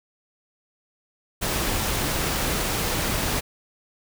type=noise; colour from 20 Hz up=pink; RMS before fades=-25 dBFS; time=1.41-3.41 s; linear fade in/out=20 ms; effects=none